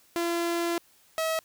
sawtooth tone pair in turn, 340.8 / 643.3 Hz, F4 / E5, -42 / -42 cents, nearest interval major seventh, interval 1100 cents, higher second, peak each -22 dBFS, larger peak neither, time 0.16-0.78 / 1.18-1.39 s, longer first, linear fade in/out 0 ms, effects white hiss -61 dBFS RMS until 1.44 s

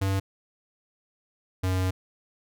square tone pair in turn, 96.9 / 92.88 Hz, G2 / F#2, -20 / +7 cents, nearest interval minor second, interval 73 cents, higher first, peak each -24 dBFS, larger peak neither, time 0.01-0.2 / 1.63-1.91 s, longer second, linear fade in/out 10 ms, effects none

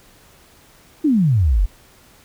sine exponential sweep, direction down, 326.8 to 40.35 Hz, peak -12 dBFS, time 1.04-1.66 s, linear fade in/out 10 ms, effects pink hiss -50 dBFS RMS until 2.24 s

